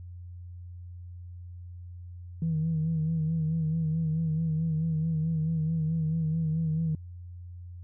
sine tone with vibrato, 160 Hz, D#3, 49 cents sharp, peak -24 dBFS, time 2.42-6.95 s, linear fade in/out 2 ms, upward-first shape sine, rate 4.6 Hz, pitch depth 51 cents each way, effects tanh soft clip ceiling -21 dBFS + added 88 Hz sine -40 dBFS peak until 7.83 s

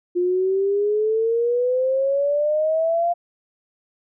sine exponential sweep, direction up, 351.5 to 698.5 Hz, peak -17 dBFS, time 0.15-3.14 s, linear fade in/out 20 ms, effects none

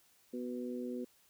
harmonic tone, 123.47 Hz, B2, in tune, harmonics 2 / 3 / 4, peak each -39 / -43 / -45 dBFS, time 0.33-1.05 s, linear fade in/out 10 ms, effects white hiss -68 dBFS RMS until 1.29 s

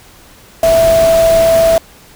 sine tone in noise, 659 Hz, E5, 1 cent flat, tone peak -6 dBFS, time 0.63-1.78 s, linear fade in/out 2 ms, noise pink, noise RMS -20 dBFS, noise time 0.63-1.78 s, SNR +11 dB, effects pink hiss -41 dBFS RMS until 2.15 s

